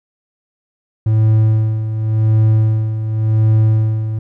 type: tone with tremolo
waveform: triangle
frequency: 109.5 Hz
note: A2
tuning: 8 cents flat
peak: -6 dBFS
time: 1.06-4.19 s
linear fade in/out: 5 ms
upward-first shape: sine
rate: 0.9 Hz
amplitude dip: 65%
effects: none